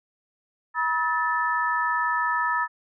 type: tone cluster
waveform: sine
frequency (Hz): 965 / 1283 / 1757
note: B5 / E6 / A6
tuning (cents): -40 / -47 / -3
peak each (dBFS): -26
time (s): 0.74-2.68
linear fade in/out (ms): 50
effects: none